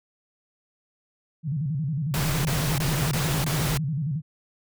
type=tone with vibrato; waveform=sine; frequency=146.83 Hz; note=D3; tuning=in tune; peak=-24 dBFS; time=1.43-4.22 s; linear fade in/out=50 ms; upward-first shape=square; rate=11 Hz; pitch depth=160 cents each way
type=noise bursts; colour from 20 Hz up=pink; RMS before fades=-28 dBFS; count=5; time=2.14-3.774 s; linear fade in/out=0 ms; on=310 ms; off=21 ms
effects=none